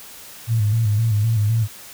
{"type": "tone with vibrato", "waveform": "sine", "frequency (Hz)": 109.2, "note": "A2", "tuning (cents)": -13, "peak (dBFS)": -15, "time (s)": [0.47, 1.68], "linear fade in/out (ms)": 50, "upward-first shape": "square", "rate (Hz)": 3.9, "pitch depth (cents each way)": 74, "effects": ["white hiss -40 dBFS RMS until 1.93 s"]}